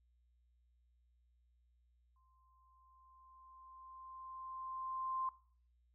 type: tone with exponential growth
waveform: sine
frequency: 1046.5 Hz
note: C6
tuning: in tune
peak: -35 dBFS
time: 2.16-5.29 s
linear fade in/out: 2 ms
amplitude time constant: 680 ms
effects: noise-tail reverb RT60 0.5 s tail -19 dB re dry + added 60 Hz sine -70 dBFS peak until 5.94 s